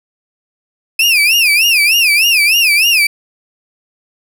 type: tone with vibrato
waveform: 35% pulse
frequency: 2556 Hz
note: D#7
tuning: 46 cents sharp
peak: -6 dBFS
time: 0.99-3.07 s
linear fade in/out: 5 ms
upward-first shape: sine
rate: 3.3 Hz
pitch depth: 190 cents each way
effects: 8-bit